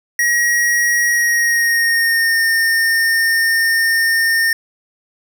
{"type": "tone with pitch glide", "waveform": "square", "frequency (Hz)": [1900, 1821.5], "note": ["A#6", "A#6"], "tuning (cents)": [33, -41], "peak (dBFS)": -13, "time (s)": [0.19, 4.53], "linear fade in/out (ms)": 2, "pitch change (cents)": -74, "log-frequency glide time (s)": [1.08, 2.44], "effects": []}